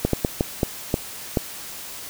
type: slowing click train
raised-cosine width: 2 ms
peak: -5 dBFS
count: 7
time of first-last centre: 0.05-1.372 s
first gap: 83 ms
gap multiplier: 1.39
effects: white hiss -36 dBFS RMS until 2.09 s